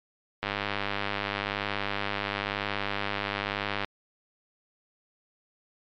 click train, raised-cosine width 0.3 ms, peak -12 dBFS, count 346, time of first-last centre 0.43-3.846 s, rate 101 Hz, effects low-pass 4000 Hz 12 dB/octave + MP3 96 kbps

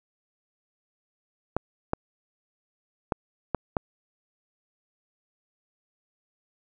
clicks, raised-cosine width 1 ms, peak -10 dBFS, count 5, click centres 1.566 / 1.934 / 3.122 / 3.547 / 3.768 s, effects none

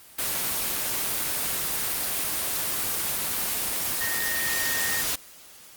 sine tone in noise, 1850 Hz, A#6, 14 cents flat, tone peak -29 dBFS, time 4-5.02 s, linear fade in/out 10 ms, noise white, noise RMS -27 dBFS, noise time 0.18-5.16 s, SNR -5 dB, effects white hiss -49 dBFS RMS until 5.76 s + Opus 24 kbps

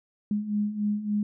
sine beating tone pair, 205.8 / 209.3 Hz, G#3 / G#3, -16 / +14 cents, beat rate 3.5 Hz, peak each -31 / -26 dBFS, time 0.31-1.23 s, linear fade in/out 2 ms, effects none

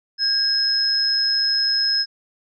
sine tone pair together, 1619 / 5146 Hz, G#6 / E8, -45 / -43 cents, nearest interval octave + minor sixth, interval 2002 cents, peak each -28 / -17 dBFS, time 0.18-2.06 s, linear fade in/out 50 ms, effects none

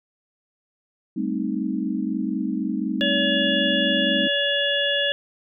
sine chord, A half-diminished seventh, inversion third, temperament equal, 196 / 220 / 261.6 / 311.1 Hz, G3 / A3 / C4 / Eb4, 0 / 0 / 0 / 0 cents, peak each -28 dBFS, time 1.16-4.28 s, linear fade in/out 10 ms
harmonic tone, 568 Hz, C#5, 42 cents sharp, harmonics 1 / 3 / 5 / 6, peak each -25 / -25 / -25 / -25 dBFS, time 3.01-5.12 s, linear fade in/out 0 ms
effects none

